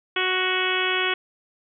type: harmonic tone with a mistuned harmonic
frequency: 370 Hz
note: F#4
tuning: in tune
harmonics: 1 / 2 / 3 / 4 / 5 / 6 / 7 / 8 / 9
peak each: -28 / -34 / -30 / -28 / -30 / -29 / -29 / -30 / -30 dBFS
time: 0.16-1.14 s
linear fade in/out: 5 ms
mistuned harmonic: 5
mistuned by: +17 cents
effects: none